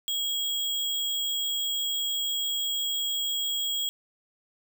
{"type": "tone with sample-and-hold", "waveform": "sine", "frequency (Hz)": 3298, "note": "G#7", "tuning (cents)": -13, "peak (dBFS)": -26, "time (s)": [0.08, 3.89], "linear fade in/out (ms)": 0, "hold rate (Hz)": 11025, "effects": []}